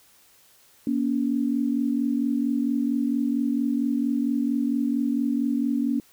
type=tone pair together; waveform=sine; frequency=238.3 / 282.7 Hz; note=A#3 / C#4; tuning=+38 / +34 cents; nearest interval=minor third; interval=296 cents; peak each=-24 dBFS; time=0.87-6 s; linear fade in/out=2 ms; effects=white hiss -57 dBFS RMS until 6.12 s